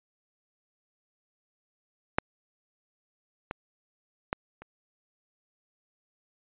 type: clicks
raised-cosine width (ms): 0.5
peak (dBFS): -7 / -18 / -12 / -29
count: 4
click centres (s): 2.185 / 3.511 / 4.329 / 4.62
effects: resampled to 8000 Hz